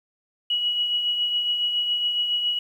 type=tone with tremolo; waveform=sine; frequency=2918 Hz; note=F#7; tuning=25 cents flat; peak=-19 dBFS; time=0.5-2.59 s; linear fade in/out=5 ms; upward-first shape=triangle; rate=7.2 Hz; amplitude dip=45%; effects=9-bit